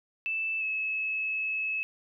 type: tone pair in turn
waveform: sine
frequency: 2640 / 2590 Hz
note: E7 / E7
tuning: +2 / -31 cents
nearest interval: unison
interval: 33 cents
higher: first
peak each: -28 dBFS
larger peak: neither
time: 0.26-0.61 / 0.61-1.83 s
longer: second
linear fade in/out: 0 ms
effects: none